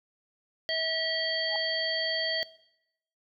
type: harmonic tone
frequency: 646 Hz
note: E5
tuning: 35 cents flat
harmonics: 1 / 3 / 5 / 7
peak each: -33 / -33 / -33 / -33 dBFS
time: 0.69-2.43 s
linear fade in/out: 0 ms
type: tone with exponential growth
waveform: sine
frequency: 830.6 Hz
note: G#5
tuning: in tune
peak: -29 dBFS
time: 1.45-1.56 s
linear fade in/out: 1 ms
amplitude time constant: 23 ms
effects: noise-tail reverb RT60 0.8 s tail -19 dB re dry